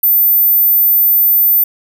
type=tone; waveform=sine; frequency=14080 Hz; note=A9; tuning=in tune; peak=-7 dBFS; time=0.03-1.64 s; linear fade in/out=5 ms; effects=none